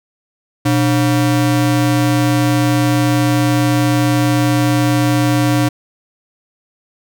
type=ring-modulated tone; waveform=square; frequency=210 Hz; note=G#3; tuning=19 cents sharp; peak=-9 dBFS; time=0.65-5.69 s; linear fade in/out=10 ms; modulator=87.7 Hz; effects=none